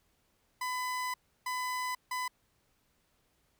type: tone bursts at uneven times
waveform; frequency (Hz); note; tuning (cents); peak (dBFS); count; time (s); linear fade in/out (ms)
30% pulse; 1004; B5; +28; -30; 3; 0.61-1.14 / 1.46-1.95 / 2.11-2.28; 5
effects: pink hiss -73 dBFS RMS until 3.59 s